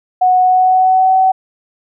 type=tone with pitch glide; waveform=sine; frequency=736 to 756.3 Hz; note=F#5 to F#5; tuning=-9 to +38 cents; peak=-7 dBFS; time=0.21-1.32 s; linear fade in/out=10 ms; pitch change=+47 cents; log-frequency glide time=0.4-1.15 s; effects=none